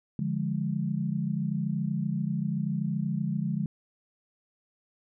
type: chord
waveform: sine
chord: D diminished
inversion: none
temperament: equal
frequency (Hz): 146.83 / 174.61 / 207.7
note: D3 / F3 / Ab3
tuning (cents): 0 / 0 / 0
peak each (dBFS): -31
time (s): 0.19-3.66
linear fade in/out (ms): 2
effects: none